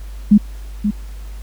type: tone with echo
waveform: sine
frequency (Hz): 207.7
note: G#3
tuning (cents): 0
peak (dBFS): -4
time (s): 0.31-0.38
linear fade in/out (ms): 10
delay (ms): 530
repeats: 1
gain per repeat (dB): -9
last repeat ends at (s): 0.91
effects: added 50 Hz sine -28 dBFS peak until 1.42 s + pink hiss -46 dBFS RMS until 1.42 s